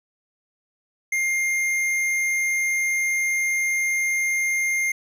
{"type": "tone with hard clipping", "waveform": "triangle", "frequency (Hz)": 2115, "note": "C7", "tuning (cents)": 18, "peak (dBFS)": -22, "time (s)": [1.12, 4.92], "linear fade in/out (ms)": 5, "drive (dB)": 14, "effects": []}